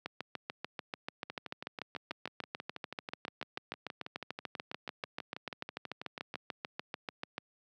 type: two click trains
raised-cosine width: 0.3 ms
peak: -24 / -21 dBFS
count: 32 / 51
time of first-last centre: 1.3-6.341 / 0.06-7.381 s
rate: 6.15 / 6.83 Hz
effects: high-pass 150 Hz 12 dB/octave